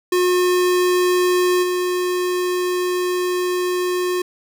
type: tone with level steps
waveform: square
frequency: 360.7 Hz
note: F#4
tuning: 44 cents flat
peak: -15 / -19 dBFS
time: 0.12-4.22 s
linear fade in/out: 5 ms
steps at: 1.62 s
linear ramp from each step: 20 ms
effects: none